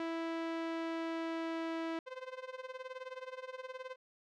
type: tone with pitch glide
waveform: sawtooth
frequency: 329.6 to 327.7 Hz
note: E4 to E4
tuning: 0 to -10 cents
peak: -32 dBFS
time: 0-1.99 s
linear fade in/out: 2 ms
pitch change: -10 cents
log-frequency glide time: 0.11-1.75 s
type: tone with tremolo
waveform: sawtooth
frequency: 515 Hz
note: C5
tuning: 28 cents flat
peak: -36 dBFS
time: 2.06-3.96 s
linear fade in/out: 20 ms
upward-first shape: sine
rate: 19 Hz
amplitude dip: 85%
effects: low-pass 3000 Hz 12 dB/octave